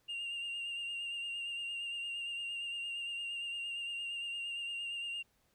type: tone with vibrato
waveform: sine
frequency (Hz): 2794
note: F7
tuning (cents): 0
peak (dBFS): -35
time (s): 0.08-5.23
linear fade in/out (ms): 20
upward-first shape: sine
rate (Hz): 8.7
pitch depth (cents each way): 27
effects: tanh soft clip ceiling -36 dBFS + pink hiss -74 dBFS RMS until 5.54 s